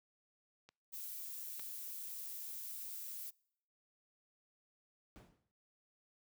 clicks, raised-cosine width 0.2 ms, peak -40 / -32 dBFS, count 2, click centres 0.69 / 1.596 s
violet noise, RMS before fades -46 dBFS, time 0.92-3.31 s, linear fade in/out 20 ms
brown noise with exponential decay, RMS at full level -46 dBFS, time 5.16-5.51 s, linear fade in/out 0 ms, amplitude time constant 76 ms
effects noise-tail reverb RT60 0.7 s tail -26 dB re dry + high-pass 100 Hz 12 dB/octave

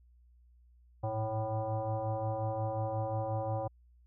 sine tone with frequency modulation, 331.3 Hz, E4, 9 cents sharp, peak -31 dBFS, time 1.03-3.68 s, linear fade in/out 10 ms, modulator 219 Hz, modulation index 2.4, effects added 60 Hz sine -59 dBFS peak until 4.06 s

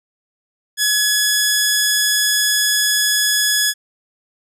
10% pulse tone, 1691 Hz, G#6, 31 cents sharp, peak -5 dBFS, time 0.77-3.74 s, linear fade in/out 50 ms, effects none

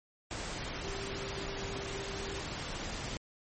sine tone in noise, 393.1 Hz, G4, 5 cents sharp, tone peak -42 dBFS, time 0.84-2.4 s, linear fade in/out 0 ms, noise pink, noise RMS -39 dBFS, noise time 0.31-3.17 s, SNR -6 dB, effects MP3 32 kbps

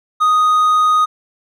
triangle tone, 1244.5 Hz, D#6, in tune, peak -8 dBFS, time 0.2-1.06 s, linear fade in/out 20 ms, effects none

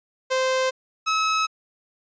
sawtooth tone pair in turn, 520 / 1288.6 Hz, C5 / E6, -11 / -40 cents, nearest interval octave + major third, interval 1571 cents, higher second, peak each -16 dBFS, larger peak neither, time 0.3-0.71 / 1.06-1.47 s, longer neither, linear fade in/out 20 ms, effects resampled to 16000 Hz

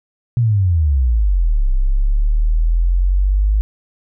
sine exponential two-way sweep, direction down then up, 123.9 to 32 to 52.5 Hz, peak -11 dBFS, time 0.37-3.61 s, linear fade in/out 0 ms, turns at 1.7 s, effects none

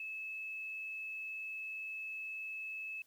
sine tone, 2601 Hz, E7, 24 cents flat, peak -40 dBFS, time 0-3.02 s, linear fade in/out 2 ms, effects white hiss -71 dBFS RMS until 3.06 s

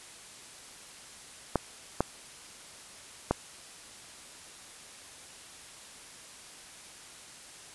clicks, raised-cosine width 1 ms, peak -10 dBFS, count 3, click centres 1.557 / 2.006 / 3.31 s, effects white hiss -49 dBFS RMS until 7.74 s + resampled to 24000 Hz

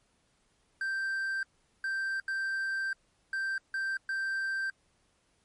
triangle tone bursts at uneven times, 1568 Hz, G6, in tune, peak -28 dBFS, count 6, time 0.81-1.43 / 1.84-2.2 / 2.28-2.93 / 3.33-3.58 / 3.74-3.97 / 4.09-4.7 s, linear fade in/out 2 ms, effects pink hiss -71 dBFS RMS until 5.44 s + MP3 48 kbps

